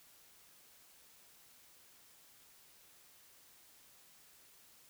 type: silence
effects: white hiss -63 dBFS RMS until 4.89 s